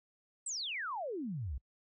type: exponential sweep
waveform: sine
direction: down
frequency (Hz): 8372 to 56.9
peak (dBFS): -36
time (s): 0.46-1.58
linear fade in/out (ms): 5
effects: noise-tail reverb RT60 0.1 s tail -26 dB re dry